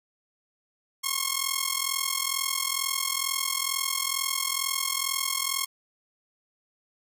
5% pulse ring-modulated tone, 1082 Hz, C#6, 42 cents flat, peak -11 dBFS, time 1.03-5.66 s, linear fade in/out 20 ms, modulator 21.1 Hz, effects none

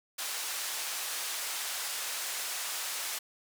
white band-pass noise, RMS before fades -36 dBFS, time 0.18-3.19 s, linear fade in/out 10 ms, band 680 to 11000 Hz, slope 12 dB/octave, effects none

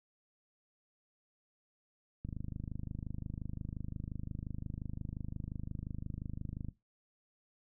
click train, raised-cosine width 5 ms, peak -28 dBFS, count 115, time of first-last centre 2.25-6.686 s, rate 25.7 Hz, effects noise-tail reverb RT60 0.2 s tail -17 dB re dry

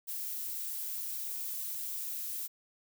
violet noise, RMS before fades -38 dBFS, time 0.07-2.48 s, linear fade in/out 20 ms, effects none

